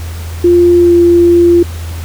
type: tone with pitch glide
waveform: sine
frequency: 349.2 to 345.2 Hz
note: F4 to F4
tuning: 0 to -20 cents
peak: -3 dBFS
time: 0.44-1.63 s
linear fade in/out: 5 ms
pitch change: -20 cents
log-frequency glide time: 0.78-0.94 s
effects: added 83 Hz sine -19 dBFS peak until 2.04 s + pink hiss -31 dBFS RMS until 2.04 s

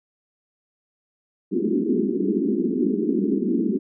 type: band-pass noise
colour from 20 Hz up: pink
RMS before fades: -22 dBFS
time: 1.51-3.79 s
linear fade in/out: 20 ms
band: 190 to 410 Hz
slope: 96 dB/octave
effects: none

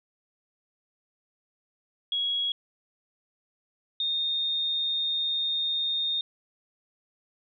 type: tone pair in turn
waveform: sine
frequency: 3322 / 3671 Hz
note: G#7 / A#7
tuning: 0 / -27 cents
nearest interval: major second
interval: 173 cents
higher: second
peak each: -25 dBFS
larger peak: neither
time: 2.12-2.52 / 4-6.21 s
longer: second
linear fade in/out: 2 ms
effects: none

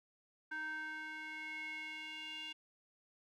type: tone with band-pass filter sweep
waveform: square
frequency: 311.1 Hz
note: D#4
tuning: in tune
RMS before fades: -45 dBFS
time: 0.51-2.53 s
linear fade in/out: 10 ms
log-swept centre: 1500 to 2900 Hz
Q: 5.6
effects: none

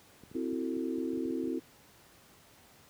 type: clicks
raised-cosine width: 3 ms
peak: -37 dBFS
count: 12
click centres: 0.236 / 0.315 / 0.353 / 0.528 / 0.768 / 0.981 / 1.134 / 1.174 / 1.255 / 1.305 / 1.437 / 1.476 s
type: chord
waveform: sine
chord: F# half-diminished seventh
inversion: second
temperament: equal with one note detuned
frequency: 261.6 / 329.6 / 370 / 447.2 Hz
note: C4 / E4 / F#4 / A4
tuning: 0 / 0 / 0 / +28 cents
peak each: -35 / -35 / -39 / -41 dBFS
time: 0.34-1.6 s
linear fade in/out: 20 ms
effects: pink hiss -59 dBFS RMS until 2.89 s + high-pass 80 Hz 12 dB/octave

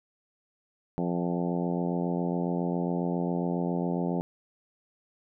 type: harmonic tone with a mistuned harmonic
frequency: 87.31 Hz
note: F2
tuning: in tune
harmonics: 2 / 3 / 4 / 5 / 6 / 7 / 8 / 9 / 10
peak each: -29 / -33 / -35 / -37 / -39 / -40 / -41 / -42 / -43 dBFS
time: 0.98-4.21 s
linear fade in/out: 0 ms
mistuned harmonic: 9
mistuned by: -15 cents
effects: none

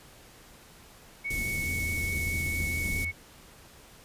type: tone with vibrato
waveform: sine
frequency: 2217 Hz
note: C#7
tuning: in tune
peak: -30 dBFS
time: 1.24-3.12 s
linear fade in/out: 20 ms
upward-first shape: triangle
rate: 4.7 Hz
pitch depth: 9 cents each way
type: band-stop noise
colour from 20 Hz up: pink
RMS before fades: -35 dBFS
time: 1.3-3.05 s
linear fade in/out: 5 ms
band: 310 to 6100 Hz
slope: 12 dB/octave
type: tone with pitch glide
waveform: sine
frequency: 84 to 82.56 Hz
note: E2 to E2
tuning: +33 to +3 cents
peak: -34 dBFS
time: 1.61-3.13 s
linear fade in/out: 50 ms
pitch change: -30 cents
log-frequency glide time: 1.85-2.34 s
effects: pink hiss -53 dBFS RMS until 4.04 s + resampled to 32000 Hz

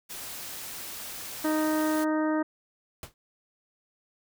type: noise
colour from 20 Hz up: white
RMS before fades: -39 dBFS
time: 0.09-2.05 s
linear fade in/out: 20 ms
type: harmonic tone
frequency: 310.1 Hz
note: D#4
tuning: 6 cents flat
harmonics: 1 / 2 / 3 / 4 / 5 / 6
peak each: -25 / -31 / -35 / -37 / -39 / -41 dBFS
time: 1.44-2.43 s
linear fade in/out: 10 ms
type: noise with exponential decay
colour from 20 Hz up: pink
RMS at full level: -35 dBFS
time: 3.03-3.14 s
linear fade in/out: 1 ms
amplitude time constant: 23 ms
effects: none

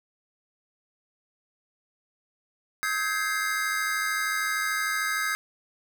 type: chord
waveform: square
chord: Ab major seventh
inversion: second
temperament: equal with one note detuned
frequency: 1275.1 / 1568 / 1661.2 / 2093 Hz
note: Eb6 / G6 / Ab6 / C7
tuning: +42 / 0 / 0 / 0 cents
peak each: -32 dBFS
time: 2.83-5.35 s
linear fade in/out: 0 ms
effects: none

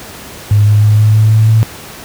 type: tone with pitch steps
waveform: sine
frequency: 103.83 / 104.98 / 106.13 / 107.31 / 108.49 / 109.69 / 110.9 Hz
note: G#2 / G#2 / G#2 / A2 / A2 / A2 / A2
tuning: 0 / +19 / +38 / -43 / -24 / -5 / +14 cents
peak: -4 dBFS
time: 0.51-1.63 s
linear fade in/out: 0 ms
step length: 160 ms
effects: pink hiss -30 dBFS RMS until 2.04 s + high-pass 60 Hz 12 dB/octave

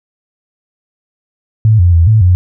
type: tone with pitch steps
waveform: sine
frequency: 109.6 / 87.7 / 83.6 / 109.7 / 89.9 Hz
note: A2 / F2 / E2 / A2 / F#2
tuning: -6 / +8 / +25 / -5 / -49 cents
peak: -4 dBFS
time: 1.65-2.35 s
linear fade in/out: 0 ms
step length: 140 ms
effects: none

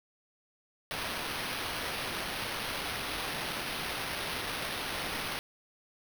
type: noise with sample-and-hold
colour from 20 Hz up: white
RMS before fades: -36 dBFS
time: 0.91-5.39 s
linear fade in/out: 0 ms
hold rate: 7350 Hz
effects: none

